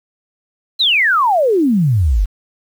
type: exponential sweep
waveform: sine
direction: down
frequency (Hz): 4186 to 42.35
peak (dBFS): -10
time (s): 0.79-2.26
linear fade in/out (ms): 20
effects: 7-bit